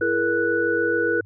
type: tone cluster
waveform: sine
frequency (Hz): 336.4 / 427.2 / 474.3 / 1479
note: E4 / G#4 / A#4 / F#6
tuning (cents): +35 / +49 / +30 / -1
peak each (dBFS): -25 / -27 / -23 / -23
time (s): 0.01-1.21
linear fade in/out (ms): 5
effects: added 101 Hz sine -42 dBFS peak until 1.25 s